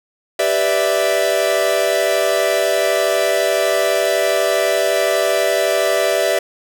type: chord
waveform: 45% pulse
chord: E minor seventh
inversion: first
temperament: equal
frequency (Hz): 392 / 493.9 / 587.3 / 659.3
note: G4 / B4 / D5 / E5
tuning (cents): 0 / 0 / 0 / 0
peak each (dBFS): -22 / -23 / -19 / -18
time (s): 0.39-6.39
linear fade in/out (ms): 5
effects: none